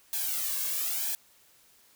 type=noise with flanger; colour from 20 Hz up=blue; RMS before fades=-31 dBFS; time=0.13-1.15 s; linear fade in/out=0 ms; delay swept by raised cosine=1.2 to 1.84 ms; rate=1 Hz; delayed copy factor=+0.9; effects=white hiss -61 dBFS RMS until 1.95 s